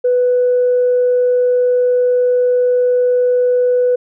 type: tone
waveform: sine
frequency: 495.5 Hz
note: B4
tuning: 6 cents sharp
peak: -9 dBFS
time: 0.04-3.96 s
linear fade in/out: 10 ms
effects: tanh soft clip ceiling -6 dBFS